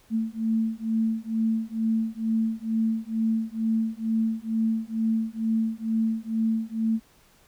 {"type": "beating tone pair", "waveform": "sine", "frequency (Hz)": [222.2, 224.4], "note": ["A3", "A3"], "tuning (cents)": [17, 34], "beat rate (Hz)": 2.2, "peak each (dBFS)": -26, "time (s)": [0.1, 7], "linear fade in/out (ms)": 50, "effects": ["pink hiss -59 dBFS RMS until 7.47 s"]}